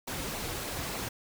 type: noise with flanger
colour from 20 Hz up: pink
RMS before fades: -36 dBFS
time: 0.07-1.09 s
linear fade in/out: 10 ms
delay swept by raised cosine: 0.57 to 4.97 ms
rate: 3.4 Hz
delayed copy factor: -0.5
effects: none